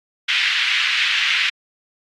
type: band-pass noise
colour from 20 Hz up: white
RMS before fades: -19 dBFS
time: 0.28-1.5 s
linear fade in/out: 10 ms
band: 1800 to 3200 Hz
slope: 24 dB/octave
effects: AAC 48 kbps